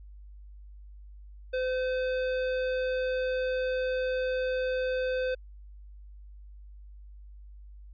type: tone with hard clipping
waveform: triangle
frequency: 512 Hz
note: C5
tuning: 38 cents flat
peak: -29 dBFS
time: 1.53-5.35 s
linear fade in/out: 10 ms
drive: 18 dB
effects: added 50 Hz sine -45 dBFS peak until 7.93 s + resampled to 11025 Hz